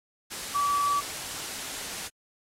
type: tone in noise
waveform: sine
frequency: 1149 Hz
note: D6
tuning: 38 cents flat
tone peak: -23 dBFS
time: 0.54-1.01 s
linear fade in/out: 20 ms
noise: white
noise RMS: -35 dBFS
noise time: 0.3-2.09 s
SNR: +9 dB
effects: low-pass 10000 Hz 12 dB/octave + AAC 48 kbps